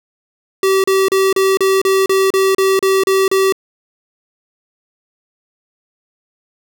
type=tone bursts; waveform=square; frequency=384.9 Hz; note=G4; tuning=32 cents flat; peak=-11 dBFS; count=12; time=0.63-3.524 s; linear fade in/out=2 ms; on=210 ms; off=34 ms; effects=none